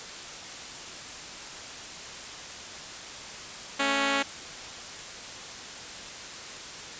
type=tone pair together; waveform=5% pulse; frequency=220.1 / 277.2 Hz; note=A3 / C#4; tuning=+1 / 0 cents; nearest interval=major third; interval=399 cents; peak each=-23 / -13 dBFS; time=3.79-4.23 s; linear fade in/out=10 ms; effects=white hiss -40 dBFS RMS until 6.99 s + resampled to 16000 Hz